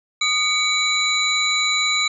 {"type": "tone cluster", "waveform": "sine", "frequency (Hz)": [1230, 2261, 3952, 6990], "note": ["D#6", "C#7", "B7", "A8"], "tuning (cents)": [-20, 34, 0, -12], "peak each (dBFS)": [-27, -21, -20, -27], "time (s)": [0.21, 2.08], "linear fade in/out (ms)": 5, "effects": []}